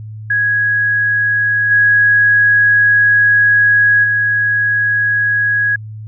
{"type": "tone with level steps", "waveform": "sine", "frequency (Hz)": 1661.2, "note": "G#6", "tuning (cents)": 0, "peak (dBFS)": [-11, -7, -11], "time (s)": [0.3, 5.76], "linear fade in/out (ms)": 5, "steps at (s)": [1.7, 4.03], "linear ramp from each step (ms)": 20, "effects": ["added 108 Hz sine -26 dBFS peak until 6.07 s"]}